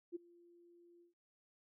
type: tone with ADSR envelope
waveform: sine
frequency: 345.6 Hz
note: F4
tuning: 18 cents flat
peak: -38 dBFS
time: 0.12-1.14 s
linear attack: 35 ms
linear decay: 15 ms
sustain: -24 dB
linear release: 130 ms
effects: none